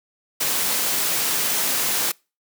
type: noise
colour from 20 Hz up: white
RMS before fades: -22 dBFS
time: 0.4-2.12 s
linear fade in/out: 10 ms
effects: noise-tail reverb RT60 0.3 s tail -26 dB re dry + high-pass 150 Hz 12 dB/octave